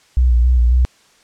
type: tone with vibrato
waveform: sine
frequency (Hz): 60.9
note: B1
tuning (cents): -24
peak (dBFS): -9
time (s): 0.17-0.85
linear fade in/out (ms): 0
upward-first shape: square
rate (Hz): 3.7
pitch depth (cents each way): 44
effects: white hiss -52 dBFS RMS until 1.23 s + low-pass 7000 Hz 12 dB/octave